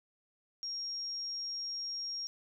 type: tone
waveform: sine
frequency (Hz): 5580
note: F8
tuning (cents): -2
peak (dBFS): -36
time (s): 0.63-2.27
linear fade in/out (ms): 0
effects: none